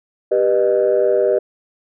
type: chord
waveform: sine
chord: G augmented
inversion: none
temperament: just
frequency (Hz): 392 / 490 / 612.5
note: G4 / B4 / D#5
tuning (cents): 0 / -14 / -27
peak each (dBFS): -16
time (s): 0.31-1.39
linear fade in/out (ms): 10
effects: tanh soft clip ceiling -6 dBFS